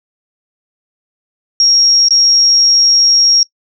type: tone with dropouts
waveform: sine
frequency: 5588 Hz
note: F8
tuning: in tune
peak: -6 dBFS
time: 1.6-3.43 s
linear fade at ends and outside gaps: 1 ms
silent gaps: 2.085-2.107 s
effects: noise-tail reverb RT60 0.1 s tail -23 dB re dry